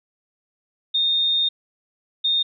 sine tone pair in turn, 3667 / 3667 Hz, A#7 / A#7, -29 / -29 cents, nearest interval unison, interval 0 cents, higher neither, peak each -17 / -17 dBFS, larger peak neither, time 0.94-1.49 / 2.24-2.43 s, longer first, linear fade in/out 10 ms, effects none

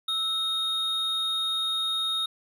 triangle tone pair together, 1315 / 3719 Hz, E6 / A#7, -5 / -5 cents, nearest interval octave + tritone, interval 1800 cents, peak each -34 / -24 dBFS, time 0.08-2.26 s, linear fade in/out 5 ms, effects none

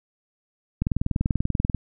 click train, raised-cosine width 5 ms, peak -10 dBFS, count 20, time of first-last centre 0.82-1.747 s, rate 20.5 Hz, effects none

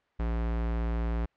square tone, 57.3 Hz, A#1, 29 cents flat, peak -28 dBFS, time 0.19-1.26 s, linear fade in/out 10 ms, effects white hiss -70 dBFS RMS until 1.36 s + low-pass 2000 Hz 12 dB/octave

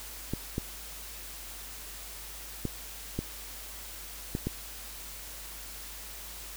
clicks, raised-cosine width 3 ms, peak -17 dBFS, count 6, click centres 0.336 / 0.581 / 2.653 / 3.19 / 4.351 / 4.47 s, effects added 50 Hz sine -48 dBFS peak until 6.56 s + white hiss -44 dBFS RMS until 6.56 s

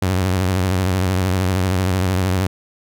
sawtooth tone with vibrato, 93 Hz, F#2, 9 cents sharp, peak -12 dBFS, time 0.02-2.47 s, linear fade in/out 5 ms, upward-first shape triangle, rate 13 Hz, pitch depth 110 cents each way, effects none

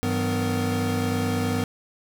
square tone cluster, 99.8 / 162.1 / 189.6 / 250 / 463.3 Hz, G2 / E3 / F#3 / B3 / A#4, +32 / -29 / +43 / +21 / -11 cents, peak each -28 / -34 / -34 / -27 / -32 dBFS, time 0.03-1.64 s, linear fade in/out 0 ms, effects none

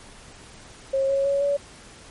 sine tone with pitch steps, 540 / 549.1 / 558.4 / 567.8 Hz, C#5 / C#5 / C#5 / C#5, -45 / -17 / +13 / +41 cents, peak -19 dBFS, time 0.93-1.57 s, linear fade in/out 10 ms, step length 160 ms, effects pink hiss -46 dBFS RMS until 2.1 s + MP3 48 kbps

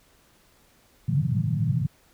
pink band-pass noise, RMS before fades -24 dBFS, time 1.08-1.87 s, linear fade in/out 10 ms, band 110 to 170 Hz, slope 48 dB/octave, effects pink hiss -60 dBFS RMS until 2.13 s

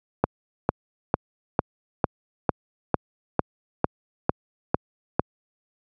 click train, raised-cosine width 1 ms, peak -3 dBFS, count 12, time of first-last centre 0.24-5.195 s, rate 2.22 Hz, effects high-pass 80 Hz 12 dB/octave

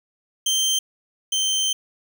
25% pulse tone pair in turn, 3136 / 3114 Hz, G7 / G7, 0 / -12 cents, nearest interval unison, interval 12 cents, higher first, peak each -15 / -16 dBFS, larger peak first, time 0.46-0.79 / 1.32-1.73 s, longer second, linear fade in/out 5 ms, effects none

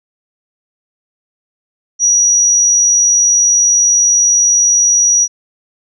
sine tone, 5800 Hz, F#8, 35 cents flat, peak -7 dBFS, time 1.99-5.28 s, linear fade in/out 50 ms, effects none

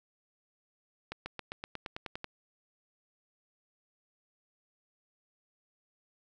accelerating click train, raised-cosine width 0.3 ms, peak -22 dBFS, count 11, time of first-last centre 1.12-2.244 s, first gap 140 ms, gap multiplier 0.95, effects none

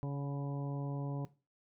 harmonic tone with a mistuned harmonic, 140.8 Hz, C#3, 27 cents sharp, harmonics 1 / 2 / 3 / 4 / 5 / 6 / 7, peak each -35 / -43 / -48 / -49 / -54 / -56 / -53 dBFS, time 0.03-1.25 s, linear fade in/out 0 ms, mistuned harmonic 5, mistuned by +28 cents, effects noise-tail reverb RT60 0.3 s tail -17 dB re dry

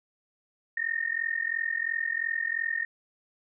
sine tone with amplitude modulation, 1836 Hz, A#6, 27 cents flat, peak -23 dBFS, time 0.77-2.85 s, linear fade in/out 5 ms, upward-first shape sine, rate 42.9 Hz, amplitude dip 90%, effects none

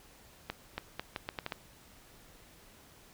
accelerating click train, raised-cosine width 0.3 ms, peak -19 dBFS, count 8, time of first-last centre 0.5-1.522 s, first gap 280 ms, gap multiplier 0.77, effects pink hiss -58 dBFS RMS until 3.13 s

